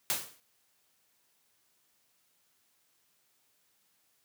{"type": "noise with exponential decay", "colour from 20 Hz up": "white", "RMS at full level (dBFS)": -27, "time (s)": [0.1, 0.4], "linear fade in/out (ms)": 0, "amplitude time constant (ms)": 64, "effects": ["white hiss -72 dBFS RMS until 4.24 s", "high-pass 80 Hz 12 dB/octave"]}